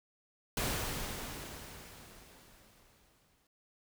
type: noise with exponential decay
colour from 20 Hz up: pink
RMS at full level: -33 dBFS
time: 0.57-3.47 s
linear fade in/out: 2 ms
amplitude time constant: 630 ms
effects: none